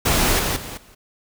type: noise with level steps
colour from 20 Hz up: pink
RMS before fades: -18 / -22 / -33 / -49 dBFS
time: 0.05-0.95 s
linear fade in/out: 10 ms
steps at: 0.39 / 0.56 / 0.77 s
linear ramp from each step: 5 ms
effects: none